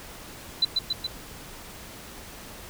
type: tone with echo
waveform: sine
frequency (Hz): 4000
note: B7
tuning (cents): +21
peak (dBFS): -17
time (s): 0.62-0.65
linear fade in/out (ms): 5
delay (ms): 140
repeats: 3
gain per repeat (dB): -3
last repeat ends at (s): 1.07
effects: pink hiss -43 dBFS RMS until 2.69 s